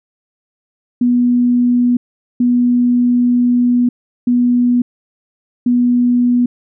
sine tone bursts at uneven times, 244.2 Hz, B3, 19 cents flat, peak -9 dBFS, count 4, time 1.01-1.97 / 2.4-3.89 / 4.27-4.82 / 5.66-6.46 s, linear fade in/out 5 ms, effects none

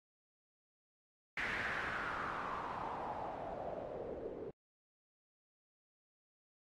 white noise with low-pass filter sweep, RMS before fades -42 dBFS, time 1.37-4.51 s, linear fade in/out 5 ms, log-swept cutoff 2000 to 420 Hz, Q 3.8, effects AAC 48 kbps

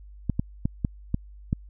clicks, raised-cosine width 5 ms, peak -11 dBFS, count 6, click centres 0.297 / 0.395 / 0.655 / 0.848 / 1.144 / 1.529 s, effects added 50 Hz sine -43 dBFS peak until 1.69 s

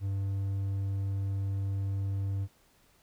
triangle tone, 98 Hz, G2, in tune, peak -27 dBFS, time 0-2.48 s, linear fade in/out 50 ms, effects pink hiss -65 dBFS RMS until 3.02 s

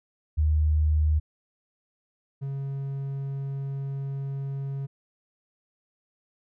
sine / triangle tone pair in turn, 76.7 / 137.53 Hz, D#2 / C#3, -24 / -13 cents, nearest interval minor seventh, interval 1011 cents, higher second, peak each -19 / -27 dBFS, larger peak first, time 0.37-1.2 / 2.41-4.87 s, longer second, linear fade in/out 20 ms, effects none

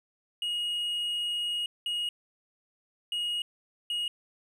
triangle tone bursts at uneven times, 2881 Hz, F#7, 47 cents flat, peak -27 dBFS, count 4, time 0.42-1.66 / 1.86-2.09 / 3.12-3.42 / 3.9-4.08 s, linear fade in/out 2 ms, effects none

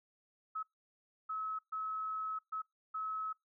sine tone bursts at uneven times, 1289 Hz, E6, 39 cents flat, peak -36 dBFS, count 5, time 0.55-0.63 / 1.29-1.59 / 1.72-2.39 / 2.52-2.62 / 2.94-3.33 s, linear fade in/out 10 ms, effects noise-tail reverb RT60 0.2 s tail -25 dB re dry

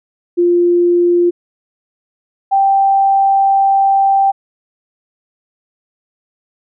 sine tone pair in turn, 349.2 / 783.9 Hz, F4 / G5, 0 / 0 cents, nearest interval octave + major second, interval 1400 cents, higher second, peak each -8 dBFS, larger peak neither, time 0.37-1.31 / 2.51-4.32 s, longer second, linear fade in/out 20 ms, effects none

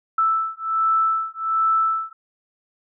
sine beating tone pair, 1318.5 / 1319.8 Hz, E6 / E6, 0 / +2 cents, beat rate 1.3 Hz, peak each -21 dBFS, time 0.18-2.13 s, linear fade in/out 5 ms, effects none

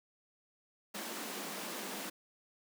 pink high-pass noise, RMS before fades -42 dBFS, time 0.94-2.1 s, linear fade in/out 10 ms, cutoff 180 Hz, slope 96 dB/octave, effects none

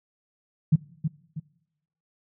sine tone with echo, 155.56 Hz, D#3, in tune, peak -13 dBFS, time 0.72-0.76 s, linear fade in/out 10 ms, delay 320 ms, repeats 2, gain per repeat -8 dB, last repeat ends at 1.4 s, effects noise-tail reverb RT60 0.9 s tail -22 dB re dry

